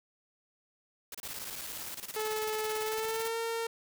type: noise bursts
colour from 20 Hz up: white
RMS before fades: -42 dBFS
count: 15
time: 1.12-1.916 s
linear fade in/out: 2 ms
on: 26 ms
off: 29 ms
type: noise with tremolo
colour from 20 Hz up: white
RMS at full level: -40 dBFS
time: 1.25-3.28 s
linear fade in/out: 0 ms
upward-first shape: square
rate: 18 Hz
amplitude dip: 75%
type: tone with pitch glide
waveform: sawtooth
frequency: 432.5 to 457.7 Hz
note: A4 to A#4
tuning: -30 to -32 cents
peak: -28 dBFS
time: 2.16-3.67 s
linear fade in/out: 5 ms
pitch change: +98 cents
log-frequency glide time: 2.82-3.37 s
effects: none